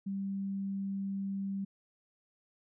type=tone; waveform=sine; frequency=196 Hz; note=G3; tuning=in tune; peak=-33 dBFS; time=0.06-1.65 s; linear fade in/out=10 ms; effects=none